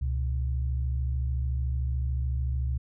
sine tone pair together, 68.58 / 122.2 Hz, C#2 / B2, -18 / -18 cents, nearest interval minor seventh, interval 1000 cents, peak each -26 / -33 dBFS, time 0.01-2.78 s, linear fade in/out 10 ms, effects none

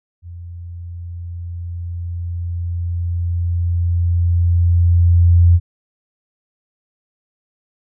sine tone with level ramp, 86.4 Hz, F2, 18 cents flat, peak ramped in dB -30 to -6 dBFS, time 0.22-5.6 s, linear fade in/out 50 ms, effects none

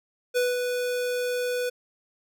square tone with ADSR envelope, 493.9 Hz, B4, in tune, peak -21 dBFS, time 0.34-1.7 s, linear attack 29 ms, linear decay 190 ms, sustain -5 dB, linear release 13 ms, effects none

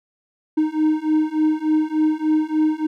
triangle beating tone pair, 308.3 / 311.7 Hz, D#4 / D#4, -16 / +3 cents, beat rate 3.4 Hz, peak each -18 / -17 dBFS, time 0.57-2.87 s, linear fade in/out 10 ms, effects none

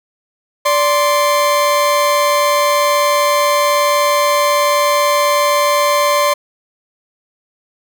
40% pulse tone pair together, 582.6 / 1046.5 Hz, D5 / C6, -14 / 0 cents, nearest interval minor seventh, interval 1014 cents, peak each -13 dBFS, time 0.65-6.34 s, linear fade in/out 10 ms, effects none

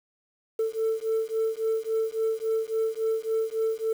sine beating tone pair, 443.1 / 446.7 Hz, A4 / A4, +12 / +26 cents, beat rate 3.6 Hz, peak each -26 dBFS, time 0.59-3.93 s, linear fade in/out 5 ms, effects tanh soft clip ceiling -20 dBFS + 8-bit

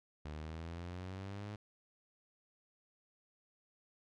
sawtooth exponential sweep, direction up, 74.2 to 105.9 Hz, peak -39 dBFS, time 0.25-1.56 s, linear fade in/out 5 ms, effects low-pass 5000 Hz 12 dB/octave

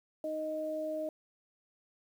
sine tone pair together, 310.7 / 622.3 Hz, D#4 / D#5, -2 / 0 cents, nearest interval octave, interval 1202 cents, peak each -40 / -34 dBFS, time 0.24-1.09 s, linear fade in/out 2 ms, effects 10-bit

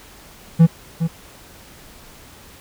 triangle tone with echo, 164.81 Hz, E3, in tune, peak -4 dBFS, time 0.59-0.67 s, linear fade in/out 20 ms, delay 410 ms, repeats 1, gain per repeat -10 dB, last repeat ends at 1.08 s, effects pink hiss -44 dBFS RMS until 2.6 s

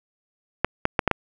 clicks, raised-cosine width 0.5 ms, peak -3 dBFS, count 5, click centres 0.646 / 0.854 / 0.992 / 1.077 / 1.113 s, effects none

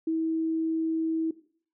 sine tone, 323 Hz, E4, 35 cents flat, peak -24 dBFS, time 0.07-1.31 s, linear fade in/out 5 ms, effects noise-tail reverb RT60 0.5 s tail -17 dB re dry

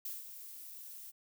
violet noise with ADSR envelope, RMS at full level -40 dBFS, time 0.05-1.12 s, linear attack 4 ms, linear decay 170 ms, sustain -9 dB, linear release 27 ms, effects none

